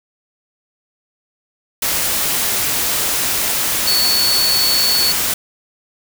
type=tone in noise; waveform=sine; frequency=4435 Hz; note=C#8; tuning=in tune; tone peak=-14 dBFS; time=3.87-5.12 s; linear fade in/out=5 ms; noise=white; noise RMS=-18 dBFS; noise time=1.82-5.34 s; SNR=+1 dB; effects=none